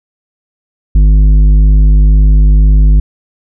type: tone with tanh clipping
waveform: sine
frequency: 51 Hz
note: G#1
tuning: 31 cents flat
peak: -4 dBFS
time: 0.95-3 s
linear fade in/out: 5 ms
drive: 9 dB
effects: none